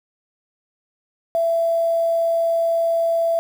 sine tone with quantisation, 667 Hz, E5, 20 cents sharp, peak -16 dBFS, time 1.35-3.39 s, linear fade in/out 0 ms, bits 7, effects none

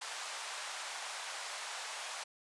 pink band-pass noise, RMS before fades -43 dBFS, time 0.01-2.24 s, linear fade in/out 10 ms, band 720 to 9400 Hz, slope 24 dB/octave, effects resampled to 24000 Hz

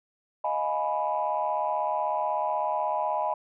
sine chord, F half-diminished seventh, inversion third, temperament equal with one note detuned, 622.3 / 698.5 / 838.3 / 987.8 Hz, Eb5 / F5 / Ab5 / Cb6, 0 / 0 / +16 / 0 cents, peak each -30 / -33 / -29 / -29 dBFS, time 0.44-3.34 s, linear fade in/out 5 ms, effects tanh soft clip ceiling -16 dBFS

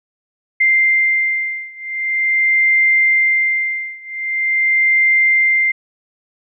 sine beating tone pair, 2093 / 2093.44 Hz, C7 / C7, 0 / 0 cents, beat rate 0.44 Hz, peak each -15 / -16 dBFS, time 0.6-5.72 s, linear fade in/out 10 ms, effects none

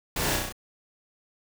pink noise with echo, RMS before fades -29 dBFS, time 0.16-0.36 s, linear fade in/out 5 ms, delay 33 ms, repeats 5, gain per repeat -2 dB, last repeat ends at 0.525 s, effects none

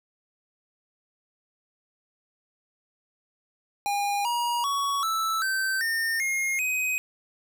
square tone with pitch steps, 811 / 953.4 / 1120.7 / 1317.5 / 1548.8 / 1820.6 / 2140 / 2516 Hz, G#5 / A#5 / C#6 / E6 / G6 / A#6 / C7 / D#7, -41 / +39 / +19 / -1 / -21 / -41 / +38 / +19 cents, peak -25 dBFS, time 3.86-6.98 s, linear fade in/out 0 ms, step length 390 ms, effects none

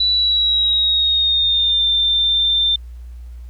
sine tone with pitch glide, 3951 to 3581 Hz, B7 to A7, 0 to +30 cents, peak -13 dBFS, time 0-2.76 s, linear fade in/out 5 ms, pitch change -170 cents, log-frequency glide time 0.11-1.85 s, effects added 60 Hz sine -31 dBFS peak until 3.49 s + pink hiss -58 dBFS RMS until 3.49 s

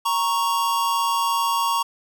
square tone pair together, 931.2 / 1108.7 Hz, A#5 / C#6, -2 / 0 cents, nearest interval minor third, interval 302 cents, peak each -23 dBFS, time 0.05-1.83 s, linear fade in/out 10 ms, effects none

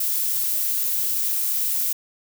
violet noise, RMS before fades -23 dBFS, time 0-1.93 s, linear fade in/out 5 ms, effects none

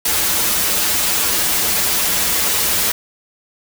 white noise with comb filter, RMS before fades -17 dBFS, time 0.05-2.92 s, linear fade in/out 5 ms, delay 7.6 ms, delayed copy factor -0.9, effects none

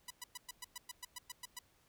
5% pulse tone bursts, 987 Hz, B5, 1 cent flat, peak -31 dBFS, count 12, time 0.08-1.59 s, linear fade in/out 5 ms, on 25 ms, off 110 ms, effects pink hiss -71 dBFS RMS until 1.88 s

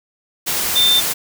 sine tone in noise, 3580 Hz, A7, 29 cents sharp, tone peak -11 dBFS, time 0.75-1.01 s, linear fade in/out 20 ms, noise white, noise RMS -20 dBFS, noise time 0.46-1.14 s, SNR +6 dB, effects none

